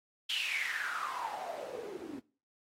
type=noise with band-pass filter sweep; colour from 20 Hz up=white; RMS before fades=-38 dBFS; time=0.29-2.2 s; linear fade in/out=10 ms; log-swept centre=3200 to 270 Hz; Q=9; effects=noise-tail reverb RT60 0.4 s tail -21 dB re dry + AAC 48 kbps